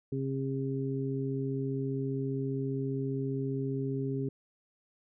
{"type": "harmonic tone", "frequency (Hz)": 135, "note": "C#3", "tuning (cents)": -45, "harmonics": [1, 2, 3], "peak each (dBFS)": [-33, -35, -36], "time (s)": [0.12, 4.29], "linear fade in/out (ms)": 5, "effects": []}